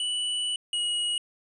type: tone pair in turn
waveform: square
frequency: 2960 / 2902 Hz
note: F#7 / F#7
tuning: 0 / -34 cents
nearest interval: unison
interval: 34 cents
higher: first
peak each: -27 / -26 dBFS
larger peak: second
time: 0-0.56 / 0.73-1.18 s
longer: first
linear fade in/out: 2 ms
effects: resampled to 24000 Hz